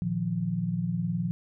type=chord; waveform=sine; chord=Bb suspended fourth; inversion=none; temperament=just; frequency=116.54 / 155.39 / 174.81 Hz; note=Bb2 / Eb3 / F3; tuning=0 / -2 / +2 cents; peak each=-33 / -33 / -28 dBFS; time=0.02-1.31 s; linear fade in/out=0 ms; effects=none